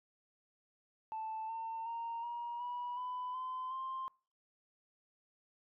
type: tone with pitch steps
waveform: sine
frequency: 880 / 902.7 / 925.9 / 949.7 / 974.2 / 999.2 / 1025 / 1051.3 Hz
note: A5 / A5 / A#5 / A#5 / B5 / B5 / C6 / C6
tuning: 0 / +44 / -12 / +32 / -24 / +20 / -36 / +8 cents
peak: -37 dBFS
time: 1.12-4.08 s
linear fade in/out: 0 ms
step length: 370 ms
effects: noise-tail reverb RT60 0.4 s tail -26 dB re dry + tanh soft clip ceiling -35 dBFS